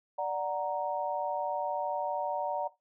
sine chord, D augmented, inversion none, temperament equal, 587.3 / 740 / 932.3 Hz, D5 / F#5 / A#5, 0 / 0 / 0 cents, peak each -34 dBFS, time 0.18-2.68 s, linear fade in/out 10 ms, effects noise-tail reverb RT60 0.2 s tail -17 dB re dry

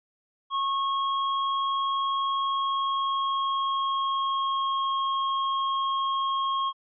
square tone with pitch glide, 1092 to 1082.6 Hz, C#6 to C#6, -26 to -41 cents, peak -25 dBFS, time 0.5-6.73 s, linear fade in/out 50 ms, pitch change -15 cents, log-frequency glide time 2.37-4.98 s, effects resampled to 11025 Hz

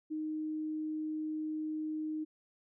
sine tone, 310 Hz, D#4, 6 cents flat, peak -34 dBFS, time 0.1-2.25 s, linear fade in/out 20 ms, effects none

